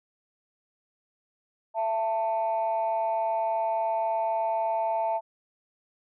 sine tone pair together, 668 / 888.2 Hz, E5 / A5, +23 / +16 cents, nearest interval perfect fourth, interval 493 cents, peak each -26 dBFS, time 1.74-5.21 s, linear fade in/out 50 ms, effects tanh soft clip ceiling -19 dBFS

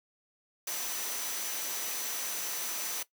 sine tone in noise, 5990 Hz, F#8, 20 cents sharp, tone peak -39 dBFS, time 0.67-3.03 s, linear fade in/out 5 ms, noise white, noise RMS -36 dBFS, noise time 0.67-3.03 s, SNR -6 dB, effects noise-tail reverb RT60 0.1 s tail -17 dB re dry + high-pass 300 Hz 12 dB/octave

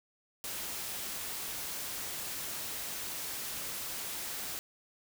white noise, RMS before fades -39 dBFS, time 0.44-4.59 s, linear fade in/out 0 ms, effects none

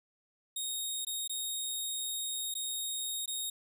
15% pulse tone with dropouts, 3729 Hz, A#7, in tune, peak -27 dBFS, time 0.56-3.5 s, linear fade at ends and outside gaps 5 ms, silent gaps 1.049-1.068 / 1.277-1.295 / 2.541-2.551 / 3.259-3.277 s, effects none

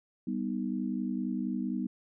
sine chord, G augmented, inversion none, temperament equal, 196 / 246.9 / 311.1 Hz, G3 / B3 / D#4, 0 / 0 / 0 cents, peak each -34 / -33 / -37 dBFS, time 0.27-1.87 s, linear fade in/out 5 ms, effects none

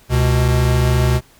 square tone pair together, 70 / 124.73 Hz, C#2 / B2, +18 / +18 cents, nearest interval minor seventh, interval 1000 cents, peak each -17 / -15 dBFS, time 0.09-1.21 s, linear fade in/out 50 ms, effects pink hiss -50 dBFS RMS until 1.39 s

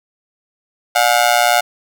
sawtooth tone with amplitude modulation, 716 Hz, F5, 43 cents sharp, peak -3 dBFS, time 0.95-1.61 s, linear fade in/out 10 ms, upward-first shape sine, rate 121 Hz, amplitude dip 95%, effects none

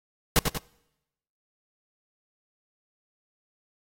pink noise with echo, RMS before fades -19 dBFS, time 0.36-0.39 s, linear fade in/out 0 ms, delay 93 ms, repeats 2, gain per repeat -6 dB, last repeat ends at 0.576 s, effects noise-tail reverb RT60 0.9 s tail -24 dB re dry + AAC 48 kbps

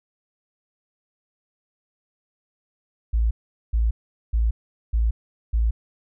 sine tone bursts, 56 Hz, A1, 31 cents sharp, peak -17 dBFS, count 5, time 3.13-5.71 s, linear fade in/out 10 ms, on 180 ms, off 420 ms, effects none

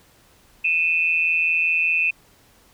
sine tone pair together, 2481 / 2646 Hz, D#7 / E7, -6 / +6 cents, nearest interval minor second, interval 112 cents, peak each -20 dBFS, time 0.64-2.11 s, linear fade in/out 10 ms, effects pink hiss -55 dBFS RMS until 2.73 s

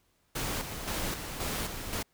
pink noise with tremolo, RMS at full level -33 dBFS, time 0.35-2.03 s, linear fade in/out 10 ms, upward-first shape square, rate 1.9 Hz, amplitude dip 50%, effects pink hiss -71 dBFS RMS until 2.13 s

